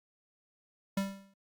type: tone with exponential decay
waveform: square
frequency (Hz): 196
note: G3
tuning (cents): 0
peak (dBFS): -27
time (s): 0.97-1.34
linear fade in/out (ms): 5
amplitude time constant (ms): 79
effects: Opus 48 kbps